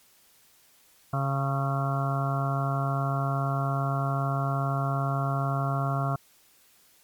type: harmonic tone with a mistuned harmonic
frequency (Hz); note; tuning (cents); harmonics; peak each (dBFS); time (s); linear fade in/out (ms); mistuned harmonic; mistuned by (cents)
137.6; C#3; -12; 1 / 2 / 3 / 4 / 5 / 6 / 7 / 8 / 9 / 10; -26 / -38 / -42 / -43 / -32 / -45 / -44 / -35 / -38 / -36; 1.13-6.16; 5; 10; -16
effects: white hiss -60 dBFS RMS until 7.03 s + MP3 96 kbps